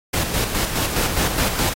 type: noise with tremolo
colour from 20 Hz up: pink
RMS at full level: -20 dBFS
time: 0.13-1.74 s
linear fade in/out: 10 ms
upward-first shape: square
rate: 4.8 Hz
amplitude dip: 45%
effects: AAC 48 kbps